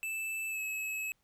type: tone with pitch glide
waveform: square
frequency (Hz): 2637 to 2580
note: E7 to E7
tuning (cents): 0 to -38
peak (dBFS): -35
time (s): 0.03-1.12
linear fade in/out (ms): 0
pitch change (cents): -38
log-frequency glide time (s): 0.49-0.6
effects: pink hiss -75 dBFS RMS until 1.23 s